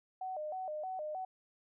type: tone with vibrato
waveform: sine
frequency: 676 Hz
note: E5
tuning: 43 cents sharp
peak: -37 dBFS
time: 0.21-1.25 s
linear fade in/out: 5 ms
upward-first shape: square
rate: 3.2 Hz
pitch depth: 180 cents each way
effects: none